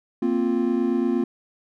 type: chord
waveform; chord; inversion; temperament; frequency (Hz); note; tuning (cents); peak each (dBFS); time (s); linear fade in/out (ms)
triangle; Bb suspended second; none; equal; 233.1 / 261.6 / 349.2; Bb3 / C4 / F4; 0 / 0 / 0; -22; 0.22-1.24; 5
effects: none